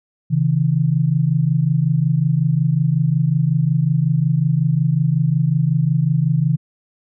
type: tone pair together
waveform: sine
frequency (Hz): 134.54 / 160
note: C3 / D#3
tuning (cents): +49 / +49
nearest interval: minor third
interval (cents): 300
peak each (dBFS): -17 / -16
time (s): 0.3-6.57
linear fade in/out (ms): 20
effects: none